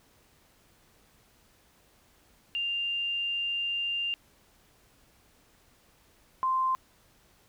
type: tone pair in turn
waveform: sine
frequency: 2794 / 1042.9 Hz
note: F7 / C6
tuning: 0 / -6 cents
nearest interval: octave + perfect fourth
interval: 1706 cents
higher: first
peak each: -28 / -24 dBFS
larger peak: second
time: 2.55-4.14 / 6.43-6.75 s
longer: first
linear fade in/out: 0 ms
effects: pink hiss -63 dBFS RMS until 7.48 s